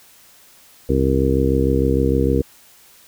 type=harmonic tone; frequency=66.6 Hz; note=C2; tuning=31 cents sharp; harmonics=1 / 2 / 3 / 4 / 5 / 6 / 7; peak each=-20 / -22 / -26 / -21 / -24 / -23 / -21 dBFS; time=0.89-2.42 s; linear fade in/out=5 ms; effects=white hiss -49 dBFS RMS until 3.07 s